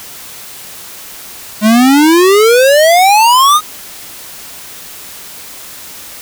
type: exponential sweep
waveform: square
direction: up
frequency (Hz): 207.7 to 1269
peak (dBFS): -5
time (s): 1.61-3.61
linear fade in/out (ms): 50
effects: white hiss -30 dBFS RMS until 6.21 s